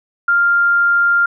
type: tone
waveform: sine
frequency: 1396.9 Hz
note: F6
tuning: in tune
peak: -10 dBFS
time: 0.28-1.26 s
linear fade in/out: 5 ms
effects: none